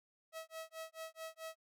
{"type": "tone with tremolo", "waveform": "sawtooth", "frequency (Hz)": 645, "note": "E5", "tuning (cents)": -38, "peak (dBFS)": -39, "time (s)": [0.32, 1.56], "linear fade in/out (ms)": 50, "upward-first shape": "sine", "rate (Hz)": 4.6, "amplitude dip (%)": 100, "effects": []}